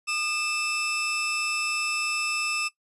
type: tone pair together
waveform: sawtooth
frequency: 1218.2 / 2637 Hz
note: D#6 / E7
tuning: -37 / 0 cents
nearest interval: octave + minor second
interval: 1337 cents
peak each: -29 / -23 dBFS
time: 0.07-2.69 s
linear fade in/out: 20 ms
effects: noise-tail reverb RT60 0.1 s tail -17 dB re dry + resampled to 24000 Hz